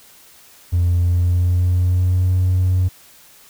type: tone with pitch glide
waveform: triangle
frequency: 87.31 to 91.7 Hz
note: F2 to F#2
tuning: 0 to -15 cents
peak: -10 dBFS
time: 0.72-2.89 s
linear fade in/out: 20 ms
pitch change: +85 cents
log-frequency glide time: 1.01-2.35 s
effects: tanh soft clip ceiling -9 dBFS + white hiss -47 dBFS RMS until 3.49 s